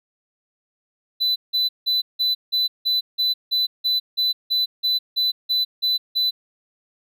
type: tone bursts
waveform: triangle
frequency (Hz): 4000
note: B7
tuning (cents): +21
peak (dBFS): -16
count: 16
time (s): 1.2-6.31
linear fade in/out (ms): 20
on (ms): 160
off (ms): 170
effects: none